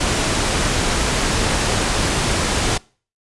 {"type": "low-pass noise", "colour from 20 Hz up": "pink", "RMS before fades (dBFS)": -19, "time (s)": [0, 2.78], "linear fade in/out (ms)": 10, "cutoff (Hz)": 10000, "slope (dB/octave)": 24, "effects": ["noise-tail reverb RT60 0.4 s tail -24 dB re dry", "resampled to 24000 Hz"]}